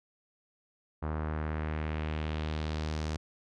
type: tone with low-pass filter sweep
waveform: sawtooth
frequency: 77.4 Hz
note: D#2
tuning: 9 cents flat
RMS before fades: -34 dBFS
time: 1.02-3.17 s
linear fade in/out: 10 ms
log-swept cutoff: 1200 to 6200 Hz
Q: 1.6
effects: none